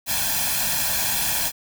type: noise with comb filter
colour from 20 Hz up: white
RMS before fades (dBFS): -23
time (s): 0.06-1.52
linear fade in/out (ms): 50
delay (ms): 1.2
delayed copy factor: +0.75
effects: none